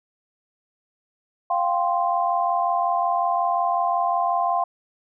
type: chord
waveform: sine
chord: F suspended second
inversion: none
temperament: equal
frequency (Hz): 698.5 / 784 / 1046.5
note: F5 / G5 / C6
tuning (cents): 0 / 0 / 0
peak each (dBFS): -22 / -25 / -24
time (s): 1.5-4.64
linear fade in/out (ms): 5
effects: none